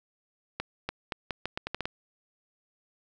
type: accelerating click train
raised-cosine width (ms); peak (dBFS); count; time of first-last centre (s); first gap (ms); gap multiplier
0.3; -15; 10; 0.6-1.855; 290; 0.8
effects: none